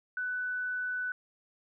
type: tone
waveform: sine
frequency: 1494 Hz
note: F#6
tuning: 16 cents sharp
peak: -31 dBFS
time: 0.17-1.12 s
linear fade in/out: 2 ms
effects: none